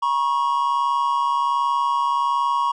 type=tone pair together; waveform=triangle; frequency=959 / 1100.3 Hz; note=A#5 / C#6; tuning=+49 / -13 cents; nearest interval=major second; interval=238 cents; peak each=-19 dBFS; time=0.02-2.72 s; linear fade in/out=10 ms; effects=resampled to 24000 Hz